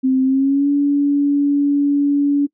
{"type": "tone with pitch glide", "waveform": "sine", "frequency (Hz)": [261.6, 285.3], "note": ["C4", "C#4"], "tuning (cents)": [0, 50], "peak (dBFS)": -12, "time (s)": [0.03, 2.47], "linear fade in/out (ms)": 20, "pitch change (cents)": 150, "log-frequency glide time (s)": [0.23, 0.69], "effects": ["noise-tail reverb RT60 0.1 s tail -23 dB re dry"]}